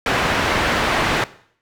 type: low-pass noise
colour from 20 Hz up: white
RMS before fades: -19 dBFS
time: 0.06-1.24 s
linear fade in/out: 2 ms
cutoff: 1900 Hz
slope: 12 dB/octave
effects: noise-tail reverb RT60 0.6 s tail -18 dB re dry